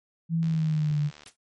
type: tone with pitch glide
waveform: sine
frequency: 164.9 to 147.76 Hz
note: E3 to D3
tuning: +1 to +11 cents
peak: -22 dBFS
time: 0.29-1.11 s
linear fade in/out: 50 ms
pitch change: -190 cents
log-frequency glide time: 0.41-0.99 s
type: click train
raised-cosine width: 0.2 ms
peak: -29 dBFS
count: 61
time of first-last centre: 0.43-1.234 s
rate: 74.6 Hz
type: noise with exponential decay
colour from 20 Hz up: white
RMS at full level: -38 dBFS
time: 1.26-1.36 s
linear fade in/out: 2 ms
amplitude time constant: 21 ms
effects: MP3 48 kbps